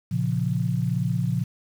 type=chord; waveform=sine; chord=Bb minor; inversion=none; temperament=equal; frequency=116.54 / 138.59 / 174.61 Hz; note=Bb2 / Db3 / F3; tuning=0 / 0 / 0 cents; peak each=-26 dBFS; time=0.11-1.44 s; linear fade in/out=10 ms; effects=8-bit